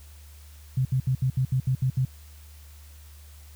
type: tone bursts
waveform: sine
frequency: 130 Hz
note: C3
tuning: 11 cents flat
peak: -20 dBFS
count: 9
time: 0.77-2.051 s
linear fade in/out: 5 ms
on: 81 ms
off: 69 ms
effects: added 74 Hz sine -45 dBFS peak until 3.55 s + white hiss -55 dBFS RMS until 3.55 s